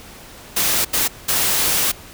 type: noise bursts at uneven times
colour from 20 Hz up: white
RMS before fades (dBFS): -18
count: 3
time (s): 0.56-0.85 / 0.93-1.08 / 1.28-1.92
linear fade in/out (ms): 10
effects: pink hiss -40 dBFS RMS until 2.13 s